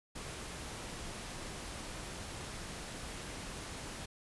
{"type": "noise", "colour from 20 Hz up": "pink", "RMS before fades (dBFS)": -44, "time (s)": [0.15, 4.06], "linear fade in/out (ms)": 10, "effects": ["resampled to 24000 Hz"]}